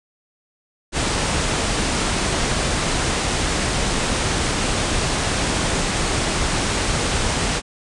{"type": "low-pass noise", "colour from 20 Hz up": "pink", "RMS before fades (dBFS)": -21, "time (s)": [0.92, 7.62], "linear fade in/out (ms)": 50, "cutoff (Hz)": 9600, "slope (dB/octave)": 96, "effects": []}